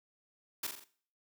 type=noise with echo; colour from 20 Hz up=white; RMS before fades=-36 dBFS; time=0.63-0.67 s; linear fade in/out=5 ms; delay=43 ms; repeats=4; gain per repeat=-5 dB; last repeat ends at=0.842 s; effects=noise-tail reverb RT60 0.5 s tail -18 dB re dry + high-pass 150 Hz 12 dB/octave